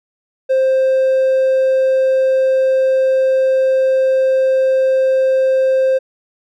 triangle tone, 526 Hz, C5, 9 cents sharp, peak -8 dBFS, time 0.49-5.99 s, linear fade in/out 20 ms, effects tanh soft clip ceiling -4 dBFS

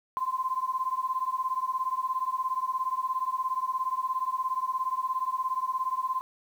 sine beating tone pair, 1029 / 1046 Hz, C6 / C6, -29 / -1 cents, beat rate 17 Hz, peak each -30 dBFS, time 0.17-6.21 s, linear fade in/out 0 ms, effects 9-bit

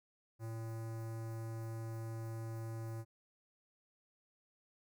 square tone with notch filter, 112.9 Hz, A2, 45 cents sharp, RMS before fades -43 dBFS, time 0.39-3.05 s, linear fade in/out 50 ms, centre 3200 Hz, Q 0.5, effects none

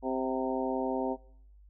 harmonic tone with a mistuned harmonic, 130.81 Hz, C3, in tune, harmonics 2 / 3 / 4 / 5 / 6 / 7, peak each -33 / -35 / -36 / -37 / -38 / -38 dBFS, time 0.02-1.17 s, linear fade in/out 50 ms, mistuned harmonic 6, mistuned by -33 cents, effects noise-tail reverb RT60 0.7 s tail -23 dB re dry + added 50 Hz sine -53 dBFS peak until 1.69 s

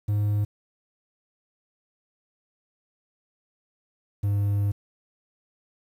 triangle tone pair in turn, 103.83 / 101.46 Hz, G#2 / G#2, 0 / -40 cents, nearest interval unison, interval 40 cents, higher first, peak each -19 dBFS, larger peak neither, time 0.08-0.45 / 4.23-4.72 s, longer second, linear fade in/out 10 ms, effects 9-bit

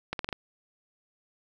accelerating click train, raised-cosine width 0.3 ms, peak -15 dBFS, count 5, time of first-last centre 0.13-0.328 s, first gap 62 ms, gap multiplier 0.85, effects 9-bit

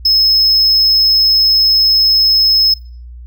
triangle tone, 5180 Hz, E8, 31 cents flat, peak -6 dBFS, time 0.05-2.74 s, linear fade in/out 5 ms, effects noise-tail reverb RT60 0.4 s tail -23 dB re dry + added 60 Hz sine -29 dBFS peak until 3.26 s

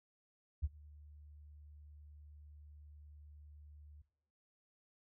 sine tone with ADSR envelope, 74.2 Hz, D2, 18 cents sharp, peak -30 dBFS, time 0.62-4.02 s, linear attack 23 ms, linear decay 34 ms, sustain -24 dB, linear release 8 ms, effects noise-tail reverb RT60 0.6 s tail -18 dB re dry

